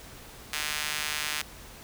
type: tone with high-pass filter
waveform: sawtooth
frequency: 150 Hz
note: D3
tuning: 37 cents sharp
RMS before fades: -32 dBFS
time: 0.53-1.42 s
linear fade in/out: 2 ms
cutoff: 2100 Hz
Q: 0.95
effects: pink hiss -47 dBFS RMS until 1.83 s